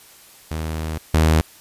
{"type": "tone pair in turn", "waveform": "sawtooth", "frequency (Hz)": [79.1, 79.1], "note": ["D#2", "D#2"], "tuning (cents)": [29, 29], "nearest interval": "unison", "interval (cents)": 0, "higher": "neither", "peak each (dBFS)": [-20, -9], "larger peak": "second", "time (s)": [[0.51, 0.98], [1.14, 1.41]], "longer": "first", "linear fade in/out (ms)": 0, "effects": ["white hiss -47 dBFS RMS until 1.6 s", "resampled to 32000 Hz"]}